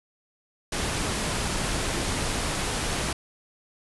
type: low-pass noise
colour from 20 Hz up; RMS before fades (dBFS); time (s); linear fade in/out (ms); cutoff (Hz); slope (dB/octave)
pink; -28; 0.72-3.13; 5; 11000; 96
effects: none